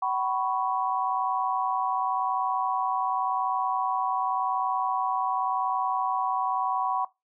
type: chord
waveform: sine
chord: F# suspended fourth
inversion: none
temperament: equal with one note detuned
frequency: 756.8 / 987.8 / 1108.7 Hz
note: F#5 / B5 / C#6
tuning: +39 / 0 / 0 cents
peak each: -29 dBFS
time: 0.02-7.05 s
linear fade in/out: 5 ms
effects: noise-tail reverb RT60 0.2 s tail -19 dB re dry